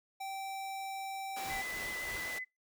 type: tone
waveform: square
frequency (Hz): 777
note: G5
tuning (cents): -16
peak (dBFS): -39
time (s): 0.2-1.62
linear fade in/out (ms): 10
type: high-pass noise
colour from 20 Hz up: pink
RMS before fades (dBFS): -45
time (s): 1.36-2.39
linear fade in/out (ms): 10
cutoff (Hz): 390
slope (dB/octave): 12
type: noise with tremolo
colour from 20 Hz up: pink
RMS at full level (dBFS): -46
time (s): 1.44-2.37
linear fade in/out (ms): 2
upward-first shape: triangle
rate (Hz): 3.2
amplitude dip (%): 90
type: tone with vibrato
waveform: sine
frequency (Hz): 2007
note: B6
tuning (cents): +27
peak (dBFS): -38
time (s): 1.49-2.45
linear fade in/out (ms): 20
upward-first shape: sine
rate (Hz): 7.8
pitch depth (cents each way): 18
effects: noise-tail reverb RT60 0.2 s tail -22 dB re dry